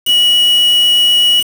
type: tone with quantisation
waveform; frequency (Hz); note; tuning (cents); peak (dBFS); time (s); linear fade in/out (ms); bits
triangle; 2923; F#7; -22; -6; 0.05-1.44; 50; 3
effects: none